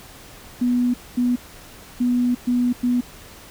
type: tone bursts at uneven times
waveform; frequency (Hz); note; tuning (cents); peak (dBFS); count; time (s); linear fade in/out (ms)
sine; 245.4; B3; -11; -16; 5; 0.61-0.94 / 1.17-1.36 / 2-2.35 / 2.47-2.73 / 2.83-3.01; 10
effects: pink hiss -43 dBFS RMS until 3.5 s